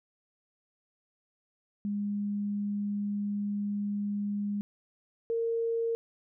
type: tone pair in turn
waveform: sine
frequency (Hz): 204.4 / 459.7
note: G#3 / A#4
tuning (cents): -27 / -24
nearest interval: octave + major second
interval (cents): 1403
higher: second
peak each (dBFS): -29 / -27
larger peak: second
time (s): 1.85-4.61 / 5.3-5.95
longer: first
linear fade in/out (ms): 0
effects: none